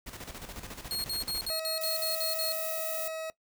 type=noise with tremolo; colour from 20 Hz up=pink; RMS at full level=-41 dBFS; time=0.06-1.5 s; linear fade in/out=10 ms; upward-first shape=square; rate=14 Hz; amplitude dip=60%
type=tone bursts; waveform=sawtooth; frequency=4285 Hz; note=C8; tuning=40 cents sharp; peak=-28 dBFS; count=9; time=0.91-2.52 s; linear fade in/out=0 ms; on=130 ms; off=55 ms
type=tone; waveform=40% pulse; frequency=640 Hz; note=D#5; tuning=49 cents sharp; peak=-34 dBFS; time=1.5-3.3 s; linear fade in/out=0 ms
type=noise; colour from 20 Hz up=violet; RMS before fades=-36 dBFS; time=1.81-3.08 s; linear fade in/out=2 ms
effects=noise-tail reverb RT60 0.1 s tail -19 dB re dry